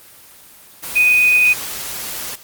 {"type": "tone in noise", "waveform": "sine", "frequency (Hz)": 2489, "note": "D#7", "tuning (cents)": 0, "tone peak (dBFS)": -9, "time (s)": [0.95, 1.54], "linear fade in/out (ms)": 20, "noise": "white", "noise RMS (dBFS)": -27, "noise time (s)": [0.82, 2.36], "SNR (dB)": 15, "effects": ["white hiss -43 dBFS RMS until 2.43 s", "Opus 24 kbps"]}